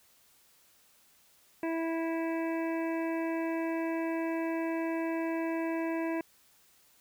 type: harmonic tone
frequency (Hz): 328.2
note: E4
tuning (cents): -8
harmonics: 1 / 2 / 3 / 5 / 6 / 7 / 8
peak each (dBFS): -31 / -37 / -41 / -45 / -47 / -48 / -49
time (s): 1.63-6.21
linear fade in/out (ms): 2
effects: white hiss -64 dBFS RMS until 7 s